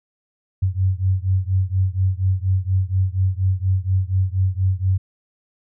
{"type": "beating tone pair", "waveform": "sine", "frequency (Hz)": [92.5, 96.7], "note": ["F#2", "G2"], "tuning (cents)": [0, -23], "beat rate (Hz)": 4.2, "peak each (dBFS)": [-19, -20], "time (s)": [0.62, 4.98], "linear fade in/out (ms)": 10, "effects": []}